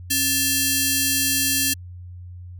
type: ring-modulated tone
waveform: 5% pulse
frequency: 1480 Hz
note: F#6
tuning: in tune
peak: -4 dBFS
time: 0.1-1.74 s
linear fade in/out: 10 ms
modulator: 1210 Hz
effects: added 89 Hz sine -35 dBFS peak until 2.59 s